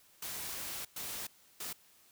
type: noise bursts at uneven times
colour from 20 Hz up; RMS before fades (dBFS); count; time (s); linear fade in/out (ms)
white; -41; 3; 0.22-0.85 / 0.96-1.27 / 1.6-1.73; 5
effects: white hiss -64 dBFS RMS until 2.11 s